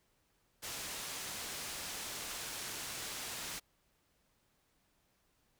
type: low-pass noise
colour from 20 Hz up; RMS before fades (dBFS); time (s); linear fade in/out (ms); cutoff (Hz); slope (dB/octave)
white; -43; 0.62-3.6; 20; 9000; 12
effects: pink hiss -75 dBFS RMS until 5.59 s